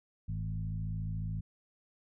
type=tone with frequency modulation; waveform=sine; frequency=102.5 Hz; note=G#2; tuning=22 cents flat; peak=-33 dBFS; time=0.28-1.41 s; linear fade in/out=10 ms; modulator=54.2 Hz; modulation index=1.2; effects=none